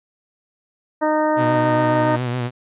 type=harmonic tone; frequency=307.5 Hz; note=D#4; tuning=20 cents flat; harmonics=1 / 2 / 3 / 4 / 5 / 6; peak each=-21 / -19 / -21 / -28 / -31 / -32 dBFS; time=1.01-2.17 s; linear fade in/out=20 ms
type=tone with vibrato; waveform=sawtooth; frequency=123.47 Hz; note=B2; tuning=in tune; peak=-17 dBFS; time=1.36-2.51 s; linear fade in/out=50 ms; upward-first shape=sine; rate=7.2 Hz; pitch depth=48 cents each way
type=noise with exponential growth; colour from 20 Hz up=violet; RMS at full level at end=-32 dBFS; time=1.76-1.85 s; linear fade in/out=1 ms; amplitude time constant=18 ms
effects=resampled to 8000 Hz